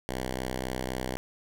5% pulse tone with vibrato, 63.9 Hz, C2, 40 cents flat, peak -20 dBFS, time 0.09-1.17 s, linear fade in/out 0 ms, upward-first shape triangle, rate 10 Hz, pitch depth 10 cents each way, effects none

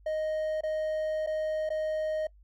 triangle tone with dropouts, 622.3 Hz, D#5, in tune, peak -26 dBFS, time 0.06-2.27 s, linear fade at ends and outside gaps 5 ms, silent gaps 0.609-0.634 / 1.264-1.271 / 1.692-1.702 s, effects noise-tail reverb RT60 0.1 s tail -23 dB re dry + added 50 Hz sine -54 dBFS peak until 2.43 s

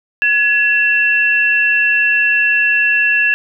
sine tone pair together, 1688.9 / 2695 Hz, G#6 / E7, +29 / +38 cents, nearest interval minor sixth, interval 809 cents, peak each -13 dBFS, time 0.22-3.34 s, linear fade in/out 0 ms, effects none

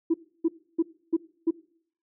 sine tone bursts, 329.6 Hz, E4, in tune, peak -18 dBFS, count 5, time 0.1-1.51 s, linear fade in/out 10 ms, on 42 ms, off 300 ms, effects noise-tail reverb RT60 0.6 s tail -21 dB re dry + tanh soft clip ceiling -15 dBFS

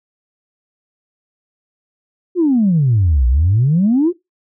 sine exponential two-way sweep, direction down then up, 373.9 to 58.27 to 373.9 Hz, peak -9 dBFS, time 2.35-4.13 s, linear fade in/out 50 ms, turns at 3.27 s, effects noise-tail reverb RT60 0.2 s tail -22 dB re dry + tanh soft clip ceiling -6 dBFS

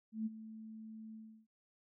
sine tone with ADSR envelope, 219.9 Hz, A3, 1 cent flat, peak -33 dBFS, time 0.12-1.47 s, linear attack 140 ms, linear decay 26 ms, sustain -14 dB, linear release 330 ms, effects none

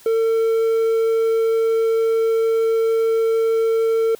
triangle tone, 451.1 Hz, A4, 43 cents sharp, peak -13 dBFS, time 0.06-4.15 s, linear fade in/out 2 ms, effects white hiss -47 dBFS RMS until 4.19 s

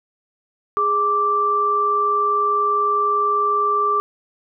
sine tone pair together, 414.5 / 1172.4 Hz, G#4 / D6, -3 / -3 cents, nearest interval octave + tritone, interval 1800 cents, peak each -24 / -16 dBFS, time 0.77-4 s, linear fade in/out 0 ms, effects none

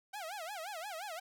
sawtooth tone with vibrato, 733 Hz, F#5, 16 cents flat, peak -37 dBFS, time 0.13-1.2 s, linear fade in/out 10 ms, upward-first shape sine, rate 5.7 Hz, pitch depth 260 cents each way, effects none

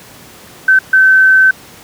sine tone bursts at uneven times, 1536 Hz, G6, 36 cents flat, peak -4 dBFS, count 2, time 0.68-0.79 / 0.93-1.51 s, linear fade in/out 5 ms, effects pink hiss -37 dBFS RMS until 1.83 s + high-pass 100 Hz 12 dB/octave

